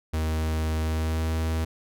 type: tone with pitch glide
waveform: 45% pulse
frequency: 78.9 to 80.19 Hz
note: D#2 to E2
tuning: +25 to -47 cents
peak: -24 dBFS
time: 0.13-1.65 s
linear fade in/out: 10 ms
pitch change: +28 cents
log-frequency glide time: 0.79-1.22 s
effects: none